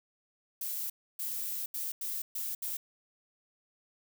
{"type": "noise bursts at uneven times", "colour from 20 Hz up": "violet", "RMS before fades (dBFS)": -36, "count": 6, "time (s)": [[0.61, 0.9], [1.19, 1.66], [1.74, 1.92], [2.01, 2.22], [2.35, 2.55], [2.62, 2.77]], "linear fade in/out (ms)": 5, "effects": []}